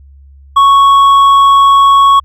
sine tone with hard clipping, 1108.7 Hz, C#6, in tune, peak -4 dBFS, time 0.56-2.2 s, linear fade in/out 10 ms, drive 4 dB, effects added 69 Hz sine -35 dBFS peak until 2.24 s

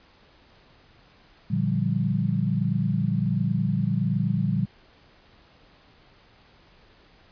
sine chord, G minor seventh, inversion first, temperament equal, 116.54 / 146.83 / 174.61 / 196 Hz, Bb2 / D3 / F3 / G3, 0 / 0 / 0 / 0 cents, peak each -27 dBFS, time 1.5-4.66 s, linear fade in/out 10 ms, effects pink hiss -56 dBFS RMS until 7.31 s + resampled to 11025 Hz

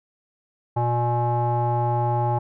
square tone with low-pass filter, 120 Hz, B2, 49 cents flat, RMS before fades -22 dBFS, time 0.76-2.39 s, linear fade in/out 10 ms, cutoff 850 Hz, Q 6.3, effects none

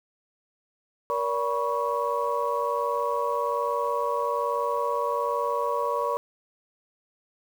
sine tone cluster, 472.8 / 574 / 975 / 1113 Hz, A#4 / D5 / B5 / C#6, +24 / -40 / -23 / +7 cents, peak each -29 dBFS, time 1.1-6.17 s, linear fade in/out 0 ms, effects tanh soft clip ceiling -13 dBFS + 8-bit

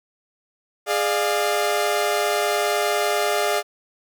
sawtooth chord, D diminished, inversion second, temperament equal with one note detuned, 415.3 / 597.9 / 698.5 Hz, Ab4 / D5 / F5, 0 / +31 / 0 cents, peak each -20 dBFS, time 0.86-3.63 s, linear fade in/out 50 ms, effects none

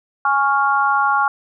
sine chord, Db major, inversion second, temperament equal, 830.6 / 1108.7 / 1396.9 Hz, Ab5 / Db6 / F6, 0 / 0 / 0 cents, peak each -18 dBFS, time 0.25-1.28 s, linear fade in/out 2 ms, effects none

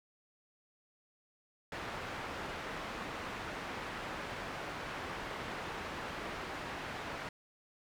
white low-pass noise, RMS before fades -42 dBFS, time 1.72-7.29 s, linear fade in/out 2 ms, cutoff 1700 Hz, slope 12 dB/octave, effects none

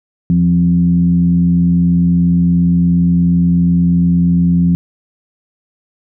sine tone with frequency modulation, 172.9 Hz, F3, 17 cents flat, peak -8 dBFS, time 0.3-4.75 s, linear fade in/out 0 ms, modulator 88.5 Hz, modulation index 0.52, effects none

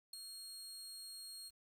25% pulse tone with ADSR envelope, 4263 Hz, C8, 32 cents sharp, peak -37 dBFS, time 0.13-1.51 s, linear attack 6 ms, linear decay 4 ms, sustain -7 dB, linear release 37 ms, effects 11-bit

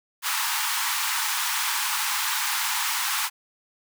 pink high-pass noise, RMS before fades -26 dBFS, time 0.22-3.3 s, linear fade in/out 50 ms, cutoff 830 Hz, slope 96 dB/octave, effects none

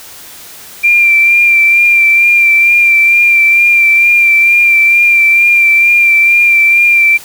sine tone with vibrato, 2370 Hz, D7, 15 cents sharp, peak -4 dBFS, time 0.83-7.18 s, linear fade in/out 20 ms, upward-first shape sine, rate 2.2 Hz, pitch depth 26 cents each way, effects white hiss -32 dBFS RMS until 7.24 s

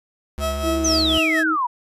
square tone with vibrato, 70.9 Hz, C#2, 40 cents sharp, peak -26 dBFS, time 0.38-1.18 s, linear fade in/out 0 ms, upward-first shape square, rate 5.3 Hz, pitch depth 23 cents each way
30% pulse tone with tremolo, 647 Hz, E5, 32 cents flat, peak -18 dBFS, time 0.39-1.44 s, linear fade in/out 50 ms, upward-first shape sine, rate 4.1 Hz, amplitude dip 60%
sine tone with pitch glide, 330 to 316.4 Hz, E4 to D#4, +2 to +29 cents, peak -21 dBFS, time 0.62-1.57 s, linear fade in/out 50 ms, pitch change -73 cents, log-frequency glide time 0.77-0.92 s
sine exponential sweep, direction down, 6360 to 932.3 Hz, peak -18 dBFS, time 0.84-1.67 s, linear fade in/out 10 ms
effects resampled to 32000 Hz

